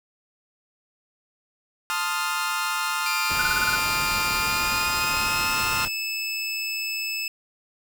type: chord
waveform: sawtooth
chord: F dominant seventh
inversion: first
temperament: equal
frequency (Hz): 880 / 1046.5 / 1244.5 / 1396.9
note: A5 / C6 / Eb6 / F6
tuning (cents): 0 / 0 / 0 / 0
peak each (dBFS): -28 / -28 / -26 / -24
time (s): 1.9-5.85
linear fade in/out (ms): 0
type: tone with pitch glide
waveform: 25% pulse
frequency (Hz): 2384 to 2615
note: D7 to E7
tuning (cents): +25 to -15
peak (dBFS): -23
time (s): 3.06-7.28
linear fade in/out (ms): 2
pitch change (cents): +160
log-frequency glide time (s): 4.35-5.63
type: noise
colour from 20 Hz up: pink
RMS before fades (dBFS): -34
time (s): 3.29-5.89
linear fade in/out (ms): 20
type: tone bursts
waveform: sine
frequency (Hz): 1464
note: F#6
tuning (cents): -19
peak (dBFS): -21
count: 7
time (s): 3.39-3.755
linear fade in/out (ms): 5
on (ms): 29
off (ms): 27
effects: none